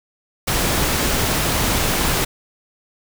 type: noise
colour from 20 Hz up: pink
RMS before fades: -19 dBFS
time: 0.47-2.25 s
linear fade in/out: 10 ms
effects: none